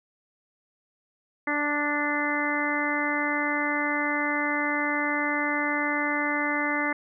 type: harmonic tone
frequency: 293.2 Hz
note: D4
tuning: 3 cents flat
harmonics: 1 / 2 / 3 / 4 / 5 / 6 / 7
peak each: -30 / -34 / -33 / -33 / -34 / -31 / -29 dBFS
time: 1.47-6.93 s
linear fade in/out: 5 ms
effects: none